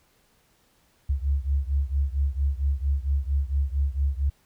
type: beating tone pair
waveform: sine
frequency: 68 / 72.4 Hz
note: C#2 / D2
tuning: -33 / -24 cents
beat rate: 4.4 Hz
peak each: -24 / -26 dBFS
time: 1.09-4.3 s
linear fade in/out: 10 ms
effects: pink hiss -64 dBFS RMS until 4.45 s